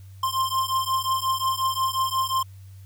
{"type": "beating tone pair", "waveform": "square", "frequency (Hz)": [1049, 1054.6], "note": ["C6", "C6"], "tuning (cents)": [4, 13], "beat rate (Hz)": 5.6, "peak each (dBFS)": -26, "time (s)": [0.23, 2.43], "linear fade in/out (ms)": 5, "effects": ["added 96 Hz sine -41 dBFS peak until 2.85 s", "white hiss -60 dBFS RMS until 2.85 s"]}